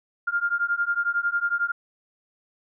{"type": "beating tone pair", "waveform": "sine", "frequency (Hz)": [1398, 1409], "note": ["F6", "F6"], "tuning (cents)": [1, 15], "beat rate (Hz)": 11, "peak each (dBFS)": -25, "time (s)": [0.27, 1.72], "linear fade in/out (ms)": 10, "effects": []}